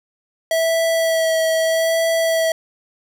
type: tone with vibrato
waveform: square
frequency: 652 Hz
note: E5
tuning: 19 cents flat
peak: -16 dBFS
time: 0.51-2.52 s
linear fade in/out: 2 ms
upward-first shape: sine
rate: 0.79 Hz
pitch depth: 16 cents each way
effects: none